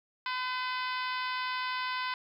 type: harmonic tone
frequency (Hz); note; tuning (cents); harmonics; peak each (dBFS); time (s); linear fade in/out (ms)
507; B4; +45; 2 / 3 / 4 / 5 / 6 / 7 / 8 / 9 / 10; -34 / -38 / -40 / -42 / -44 / -45 / -46 / -47 / -48; 0.26-2.14; 2
effects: 11-bit